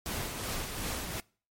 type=noise with tremolo; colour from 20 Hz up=pink; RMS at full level=-34 dBFS; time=0.06-1.2 s; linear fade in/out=0 ms; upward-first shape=triangle; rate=2.7 Hz; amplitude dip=45%; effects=noise-tail reverb RT60 0.4 s tail -24 dB re dry + MP3 64 kbps